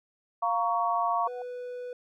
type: chord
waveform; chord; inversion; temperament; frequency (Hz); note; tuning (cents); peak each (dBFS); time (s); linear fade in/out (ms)
sine; Bb minor; second; just; 699.2 / 932.3 / 1118.8; F5 / Bb5 / Db6; +2 / 0 / +16; -28 / -30 / -28; 0.42-1.28; 10
type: tone with exponential growth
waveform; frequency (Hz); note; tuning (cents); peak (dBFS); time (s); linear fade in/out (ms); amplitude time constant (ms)
sine; 740; F#5; 0; -36; 1.03-1.42; 2; 83
type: tone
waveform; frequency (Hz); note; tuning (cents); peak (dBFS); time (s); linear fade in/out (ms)
triangle; 493.9; B4; 0; -33; 1.27-1.93; 2
effects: none